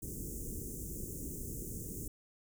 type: band-stop noise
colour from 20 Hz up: pink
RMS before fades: -42 dBFS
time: 0.02-2.08 s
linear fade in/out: 5 ms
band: 440 to 6600 Hz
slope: 48 dB/octave
effects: none